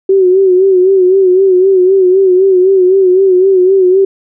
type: tone with vibrato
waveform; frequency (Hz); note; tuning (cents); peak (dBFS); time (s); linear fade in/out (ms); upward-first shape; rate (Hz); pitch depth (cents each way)
sine; 375.8; F#4; +27; -4; 0.09-4.05; 5; sine; 3.9; 68
effects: none